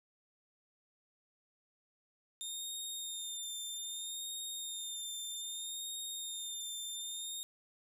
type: tone with vibrato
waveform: 20% pulse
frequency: 3645 Hz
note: A#7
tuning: 40 cents flat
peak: -34 dBFS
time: 2.41-7.43 s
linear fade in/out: 0 ms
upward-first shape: sine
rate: 0.63 Hz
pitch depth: 31 cents each way
effects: none